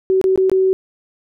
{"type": "tone with dropouts", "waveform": "sine", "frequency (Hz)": 378.5, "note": "F#4", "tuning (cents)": 39, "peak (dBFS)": -11, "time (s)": [0.1, 0.73], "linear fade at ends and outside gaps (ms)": 0, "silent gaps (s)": [[0.214, 0.241], [0.359, 0.376], [0.497, 0.516]], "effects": []}